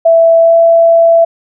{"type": "tone with pitch glide", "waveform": "sine", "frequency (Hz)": [662, 667.4], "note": ["E5", "E5"], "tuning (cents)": [7, 21], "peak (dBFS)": -3, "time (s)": [0.05, 1.25], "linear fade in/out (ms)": 10, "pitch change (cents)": 14, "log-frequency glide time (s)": [0.39, 0.56], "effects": []}